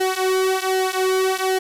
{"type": "tone with flanger", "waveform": "sawtooth", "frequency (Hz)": 376.4, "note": "F#4", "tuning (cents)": 30, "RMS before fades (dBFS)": -20, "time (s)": [0, 1.59], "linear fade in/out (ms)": 10, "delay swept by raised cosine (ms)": [1.8, 4.2], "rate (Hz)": 1.3, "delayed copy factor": -0.9, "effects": ["resampled to 32000 Hz", "7-bit"]}